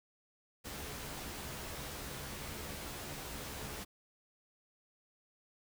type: noise with comb filter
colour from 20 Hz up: pink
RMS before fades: -44 dBFS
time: 0.64-3.85 s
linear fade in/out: 20 ms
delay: 14 ms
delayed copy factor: +0.55
effects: none